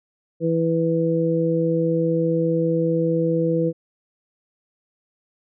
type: harmonic tone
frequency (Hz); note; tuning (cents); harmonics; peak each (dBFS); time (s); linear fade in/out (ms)
164.81; E3; 0; 1 / 2 / 3; -22 / -23 / -21; 0.4-3.73; 50
effects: none